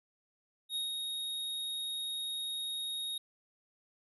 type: tone with ADSR envelope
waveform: square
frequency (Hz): 3745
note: A#7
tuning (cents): +7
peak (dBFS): -33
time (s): 0.69-3.18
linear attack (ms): 66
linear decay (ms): 150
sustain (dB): -3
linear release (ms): 5
effects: resampled to 32000 Hz